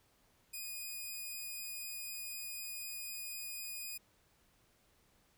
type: tone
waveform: 5% pulse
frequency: 2474 Hz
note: D#7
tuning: 10 cents flat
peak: -32 dBFS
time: 0.53-3.98 s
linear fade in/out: 10 ms
effects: pink hiss -71 dBFS RMS until 5.37 s